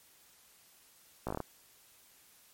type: slowing click train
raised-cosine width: 1 ms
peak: -21 dBFS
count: 7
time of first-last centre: 1.27-1.403 s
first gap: 16 ms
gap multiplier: 1.13
effects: white hiss -62 dBFS RMS until 2.53 s + MP3 64 kbps